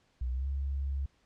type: tone with pitch glide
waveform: sine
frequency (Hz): 62 to 68.79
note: B1 to C#2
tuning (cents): +7 to -13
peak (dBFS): -30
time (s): 0.21-1.06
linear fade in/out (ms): 5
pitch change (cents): +180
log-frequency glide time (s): 0.31-0.47
effects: pink hiss -70 dBFS RMS until 1.25 s + low-pass 6000 Hz 12 dB/octave